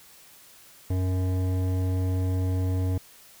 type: tone with hard clipping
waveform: triangle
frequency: 92.5 Hz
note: F#2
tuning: in tune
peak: -25 dBFS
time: 0.9-2.98 s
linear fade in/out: 5 ms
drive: 17 dB
effects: white hiss -52 dBFS RMS until 3.4 s